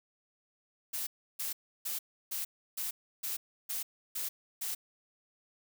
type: noise bursts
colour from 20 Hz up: blue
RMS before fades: -36 dBFS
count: 9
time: 0.93-4.75 s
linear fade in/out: 10 ms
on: 140 ms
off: 320 ms
effects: none